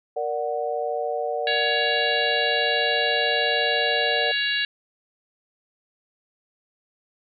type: chord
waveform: sine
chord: Bb augmented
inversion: none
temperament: equal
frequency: 466.2 / 587.3 / 740 Hz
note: Bb4 / D5 / F#5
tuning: 0 / 0 / 0 cents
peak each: -28 dBFS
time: 0.16-4.32 s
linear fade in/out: 10 ms
type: harmonic tone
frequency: 560 Hz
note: C#5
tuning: 18 cents sharp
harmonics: 3 / 4 / 5 / 6 / 7 / 8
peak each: -25 / -33 / -27 / -35 / -27 / -38 dBFS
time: 1.47-4.65 s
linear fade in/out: 2 ms
effects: none